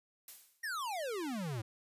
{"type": "noise with exponential decay", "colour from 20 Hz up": "blue", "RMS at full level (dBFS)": -46, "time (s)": [0.28, 0.74], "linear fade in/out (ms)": 2, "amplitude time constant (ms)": 99}
{"type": "exponential sweep", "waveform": "square", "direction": "down", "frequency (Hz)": [1911, 104.2], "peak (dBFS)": -37, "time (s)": [0.63, 1.62], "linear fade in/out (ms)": 10}
{"effects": ["resampled to 32000 Hz"]}